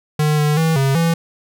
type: tone with pitch steps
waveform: square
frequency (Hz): 151.4 / 149.8 / 161.7 / 135.9 / 166.5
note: D#3 / D3 / E3 / C#3 / E3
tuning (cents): -47 / +35 / -33 / -34 / +18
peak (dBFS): -14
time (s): 0.19-1.14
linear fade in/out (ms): 5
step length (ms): 190
effects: none

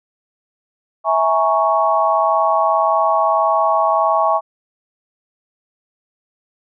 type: chord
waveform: sine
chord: A# half-diminished seventh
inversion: second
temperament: equal with one note detuned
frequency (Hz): 653.6 / 830.6 / 932.3 / 1108.7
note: E5 / G#5 / A#5 / C#6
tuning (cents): -15 / 0 / 0 / 0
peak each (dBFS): -17 / -18 / -22 / -17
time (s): 1.04-4.41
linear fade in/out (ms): 50
effects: none

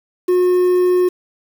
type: tone with quantisation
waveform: triangle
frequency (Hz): 361.4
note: F#4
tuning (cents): -41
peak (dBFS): -9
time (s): 0.28-1.09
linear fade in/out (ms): 10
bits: 6
effects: none

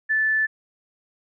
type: tone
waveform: sine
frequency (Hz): 1750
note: A6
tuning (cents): -10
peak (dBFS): -18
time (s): 0.09-0.47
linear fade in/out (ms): 20
effects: none

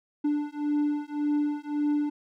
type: beating tone pair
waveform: triangle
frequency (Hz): 293.7 / 295.5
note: D4 / D4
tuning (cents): 0 / +11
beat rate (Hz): 1.8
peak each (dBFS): -26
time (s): 0.24-2.1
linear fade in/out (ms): 10
effects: none

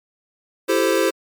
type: chord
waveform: square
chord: A minor seventh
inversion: second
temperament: equal with one note detuned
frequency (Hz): 334.8 / 392 / 440 / 523.3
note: E4 / G4 / A4 / C5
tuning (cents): +27 / 0 / 0 / 0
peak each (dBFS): -22 / -22 / -24 / -21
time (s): 0.68-1.11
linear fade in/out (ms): 20
effects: MP3 96 kbps

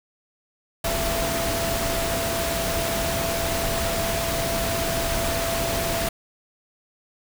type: tone in noise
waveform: sine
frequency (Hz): 670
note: E5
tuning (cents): +28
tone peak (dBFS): -27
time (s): 0.84-6.09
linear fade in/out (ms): 5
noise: pink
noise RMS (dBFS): -26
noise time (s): 0.84-6.09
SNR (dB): -4
effects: none

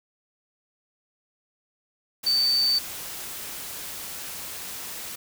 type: tone in noise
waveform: sine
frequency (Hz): 4566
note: D8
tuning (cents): -50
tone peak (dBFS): -19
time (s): 2.26-2.79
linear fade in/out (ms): 10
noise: white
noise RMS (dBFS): -36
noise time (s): 2.23-5.16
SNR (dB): +14
effects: none

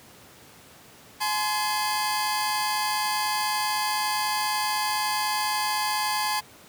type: tone cluster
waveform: sawtooth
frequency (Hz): 848 / 1038 / 4689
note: G#5 / C6 / D8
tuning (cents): +36 / -14 / -4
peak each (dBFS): -23 / -25 / -29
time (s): 1.2-6.41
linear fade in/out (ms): 20
effects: pink hiss -50 dBFS RMS until 6.68 s + high-pass 100 Hz 12 dB/octave

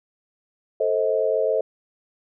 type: chord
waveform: sine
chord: A diminished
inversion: none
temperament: just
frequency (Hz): 440 / 528 / 633.6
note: A4 / C5 / Eb5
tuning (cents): 0 / +16 / +31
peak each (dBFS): -23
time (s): 0.8-1.61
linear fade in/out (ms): 5
effects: none

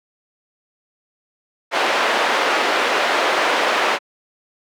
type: band-pass noise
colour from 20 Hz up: pink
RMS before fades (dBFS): -18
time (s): 1.71-3.99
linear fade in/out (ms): 50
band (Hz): 460 to 2800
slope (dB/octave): 12
effects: high-pass 300 Hz 12 dB/octave

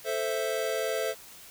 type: chord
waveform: square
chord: A minor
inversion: none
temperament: equal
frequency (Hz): 440 / 523.3 / 659.3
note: A4 / C5 / E5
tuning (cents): 0 / 0 / 0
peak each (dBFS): -33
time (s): 0.04-1.15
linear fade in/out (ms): 50
effects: white hiss -49 dBFS RMS until 1.5 s

